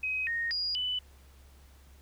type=tone with pitch steps; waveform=sine; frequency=2529 / 1856 / 4863 / 2990 Hz; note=D#7 / A#6 / D#8 / F#7; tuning=+28 / -8 / -40 / +17 cents; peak=-29 dBFS; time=0.03-0.99 s; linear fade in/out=5 ms; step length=240 ms; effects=added 68 Hz sine -54 dBFS peak until 2.01 s + pink hiss -62 dBFS RMS until 2.01 s